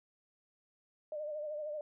sine tone with vibrato, 603 Hz, D5, 46 cents sharp, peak -37 dBFS, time 1.12-1.81 s, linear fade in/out 2 ms, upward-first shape sine, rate 13 Hz, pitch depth 50 cents each way, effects none

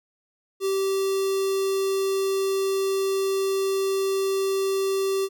square tone with notch filter, 388 Hz, G4, 18 cents flat, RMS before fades -24 dBFS, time 0.6-5.29 s, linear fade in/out 50 ms, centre 1700 Hz, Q 0.93, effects none

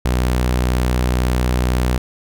sawtooth tone, 62 Hz, B1, 7 cents sharp, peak -11 dBFS, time 0.05-1.98 s, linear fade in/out 5 ms, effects none

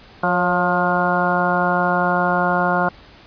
harmonic tone with a mistuned harmonic, 177.5 Hz, F3, 28 cents sharp, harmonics 1 / 2 / 3 / 4 / 5 / 6 / 7 / 8, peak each -23 / -27 / -24 / -21 / -25 / -24 / -29 / -22 dBFS, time 0.23-2.89 s, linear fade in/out 5 ms, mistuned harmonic 3, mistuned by +40 cents, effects pink hiss -45 dBFS RMS until 3.26 s + resampled to 11025 Hz

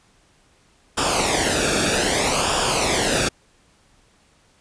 pink noise with flanger, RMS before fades -20 dBFS, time 0.97-3.29 s, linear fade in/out 10 ms, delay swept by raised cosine 0.48 to 1 ms, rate 0.63 Hz, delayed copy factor -0.7, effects pink hiss -58 dBFS RMS until 4.6 s + resampled to 22050 Hz

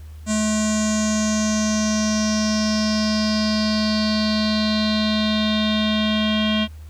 square tone with low-pass filter sweep, 214.7 Hz, A3, 42 cents flat, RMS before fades -20 dBFS, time 0.26-6.68 s, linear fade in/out 50 ms, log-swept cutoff 7500 to 3200 Hz, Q 6.8, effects added 77 Hz sine -35 dBFS peak until 6.89 s + pink hiss -54 dBFS RMS until 6.89 s

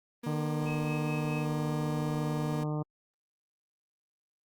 35% pulse tone, 237.5 Hz, A#3, 33 cents sharp, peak -35 dBFS, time 0.23-2.64 s, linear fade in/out 10 ms
harmonic tone, 151.2 Hz, D#3, 49 cents flat, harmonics 1 / 2 / 3 / 4 / 5 / 6 / 7 / 8, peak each -31 / -37 / -41 / -43 / -45 / -47 / -48 / -49 dBFS, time 0.26-2.83 s, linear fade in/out 10 ms
sine tone with tremolo, 2568 Hz, E7, 46 cents flat, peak -39 dBFS, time 0.66-1.46 s, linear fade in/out 10 ms, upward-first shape sine, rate 4.7 Hz, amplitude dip 65%
effects Opus 32 kbps

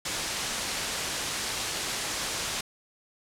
white low-pass noise, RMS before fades -32 dBFS, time 0.05-2.61 s, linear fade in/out 5 ms, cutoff 7500 Hz, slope 12 dB/octave, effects low-pass 12000 Hz 12 dB/octave

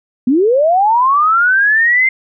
sine linear sweep, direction up, 233.1 to 2106 Hz, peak -8 dBFS, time 0.27-2.09 s, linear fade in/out 5 ms, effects none

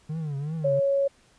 triangle tone with vibrato, 150 Hz, D3, 37 cents sharp, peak -26 dBFS, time 0.09-0.8 s, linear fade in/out 10 ms, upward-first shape triangle, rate 2.7 Hz, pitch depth 170 cents each way
sine tone, 554.4 Hz, C#5, in tune, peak -20 dBFS, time 0.64-1.08 s, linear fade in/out 10 ms
effects pink hiss -60 dBFS RMS until 1.38 s + resampled to 22050 Hz

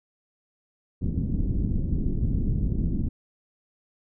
pink low-pass noise, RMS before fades -25 dBFS, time 1.01-3.09 s, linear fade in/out 10 ms, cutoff 270 Hz, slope 24 dB/octave, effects none

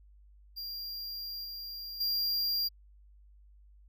square tone with level steps, 4773 Hz, D8, 27 cents sharp, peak -38 / -40 / -29 dBFS, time 0.56-2.69 s, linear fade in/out 20 ms, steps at 1.44 / 2 s, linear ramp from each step 10 ms, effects added 50 Hz sine -55 dBFS peak until 3.88 s

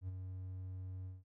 triangle tone with ADSR envelope, 93.1 Hz, F#2, 11 cents sharp, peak -36 dBFS, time 0.01-1.24 s, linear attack 72 ms, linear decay 23 ms, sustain -5 dB, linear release 180 ms, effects noise-tail reverb RT60 0.1 s tail -22 dB re dry

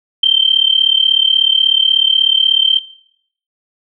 sine tone with amplitude modulation, 3130 Hz, G7, 3 cents flat, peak -4 dBFS, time 0.23-2.79 s, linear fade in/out 5 ms, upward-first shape sine, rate 36.4 Hz, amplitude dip 90%, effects noise-tail reverb RT60 0.7 s tail -21 dB re dry

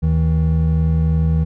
triangle tone pair together, 77 / 159.8 Hz, D#2 / D#3, -17 / +47 cents, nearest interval octave + minor second, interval 1264 cents, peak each -14 dBFS, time 0.02-1.45 s, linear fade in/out 20 ms, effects none

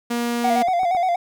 sawtooth tone, 237.7 Hz, A#3, 34 cents sharp, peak -17 dBFS, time 0.1-0.63 s, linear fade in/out 10 ms
triangle tone with vibrato, 719 Hz, F#5, 50 cents flat, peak -15 dBFS, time 0.44-1.16 s, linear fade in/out 5 ms, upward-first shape square, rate 8.5 Hz, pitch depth 64 cents each way
clicks, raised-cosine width 1 ms, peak -21 dBFS, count 3, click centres 0.685 / 0.833 / 0.949 s
effects none

